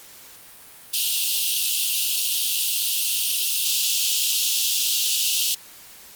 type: high-pass noise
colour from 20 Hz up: pink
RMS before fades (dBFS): -22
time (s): 0.93-5.55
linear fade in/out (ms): 10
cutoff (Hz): 2700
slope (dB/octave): 96
effects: white hiss -45 dBFS RMS until 6.15 s + Opus 48 kbps